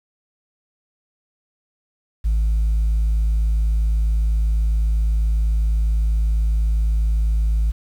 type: tone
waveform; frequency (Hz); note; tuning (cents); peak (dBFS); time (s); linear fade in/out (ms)
sine; 53.9; A1; -35; -13; 2.24-7.72; 20
effects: tanh soft clip ceiling -14 dBFS + 8-bit